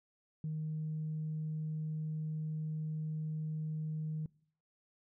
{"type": "tone", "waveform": "sine", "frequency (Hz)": 155.56, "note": "D#3", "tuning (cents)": 0, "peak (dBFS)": -34, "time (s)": [0.44, 4.26], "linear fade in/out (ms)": 2, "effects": ["noise-tail reverb RT60 0.6 s tail -24 dB re dry", "tanh soft clip ceiling -31 dBFS"]}